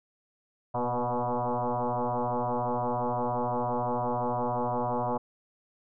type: tone with frequency modulation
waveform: sine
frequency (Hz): 124.9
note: B2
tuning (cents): +20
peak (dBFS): -26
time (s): 0.74-5.18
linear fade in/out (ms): 10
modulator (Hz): 122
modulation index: 7.8
effects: none